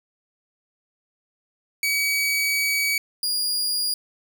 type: tone pair in turn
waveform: sawtooth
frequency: 2271 / 4848 Hz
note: C#7 / D#8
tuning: +41 / -46 cents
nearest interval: octave + minor second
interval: 1313 cents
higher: second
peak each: -17 / -19 dBFS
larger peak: first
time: 1.83-2.98 / 3.23-3.94 s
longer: first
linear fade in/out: 2 ms
effects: none